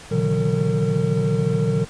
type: tone cluster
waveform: triangle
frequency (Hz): 120.3 / 143.8 / 157.7 / 183.4 / 455.7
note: B2 / D3 / D#3 / F#3 / A#4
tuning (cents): -45 / -36 / +24 / -15 / -39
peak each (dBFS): -22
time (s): 0.11-1.85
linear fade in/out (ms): 10
effects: pink hiss -41 dBFS RMS until 1.89 s + resampled to 22050 Hz